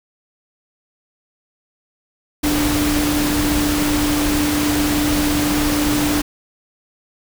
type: tone in noise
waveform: sine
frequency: 295.8 Hz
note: D4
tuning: 13 cents sharp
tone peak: -17 dBFS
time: 2.43-6.22 s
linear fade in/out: 10 ms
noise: pink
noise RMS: -21 dBFS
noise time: 2.43-6.22 s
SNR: +1 dB
effects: none